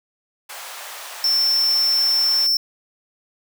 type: high-pass noise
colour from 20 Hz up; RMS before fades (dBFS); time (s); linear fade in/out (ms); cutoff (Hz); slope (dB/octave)
pink; -35; 0.49-2.47; 10; 660; 24
type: tone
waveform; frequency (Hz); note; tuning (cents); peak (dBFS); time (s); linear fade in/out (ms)
square; 5380; E8; +34; -16; 1.24-2.57; 2
effects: none